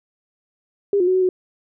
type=tone with pitch steps; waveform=sine; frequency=402.1 / 356.9 / 370.8 / 373.3 / 367.8 Hz; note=G4 / F4 / F#4 / F#4 / F#4; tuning=+44 / +38 / +4 / +15 / -10 cents; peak=-14 dBFS; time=0.93-1.29 s; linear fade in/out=2 ms; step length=72 ms; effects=none